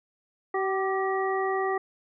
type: harmonic tone with a mistuned harmonic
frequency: 382.8 Hz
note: G4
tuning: 41 cents flat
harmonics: 1 / 2 / 3 / 5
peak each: -27 / -30 / -32 / -34 dBFS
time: 0.54-1.78 s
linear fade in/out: 5 ms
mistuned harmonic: 3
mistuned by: +39 cents
effects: none